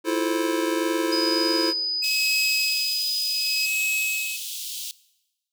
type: chord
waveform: square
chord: F major seventh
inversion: third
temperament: just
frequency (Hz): 327.4 / 349.2 / 436.5 / 523.8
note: E4 / F4 / A4 / C5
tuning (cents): -12 / 0 / -14 / +2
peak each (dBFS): -25 / -29 / -30 / -31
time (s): 0.04-1.74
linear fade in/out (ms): 50
type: tone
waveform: sine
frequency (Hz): 4978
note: D#8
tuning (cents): 0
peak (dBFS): -23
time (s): 1.12-3.66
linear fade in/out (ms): 5
type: tone with tremolo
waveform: square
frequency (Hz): 2562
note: E7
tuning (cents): -50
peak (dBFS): -23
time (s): 2.02-4.37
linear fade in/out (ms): 10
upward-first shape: sine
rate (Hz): 0.67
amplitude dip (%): 95
type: high-pass noise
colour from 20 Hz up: pink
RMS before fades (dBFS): -33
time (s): 2.04-4.91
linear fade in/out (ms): 0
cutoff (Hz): 3000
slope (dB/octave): 48
effects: noise-tail reverb RT60 1.0 s tail -20 dB re dry